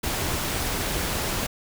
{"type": "noise", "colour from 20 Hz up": "pink", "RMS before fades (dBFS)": -27, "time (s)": [0.03, 1.47], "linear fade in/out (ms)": 10, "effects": []}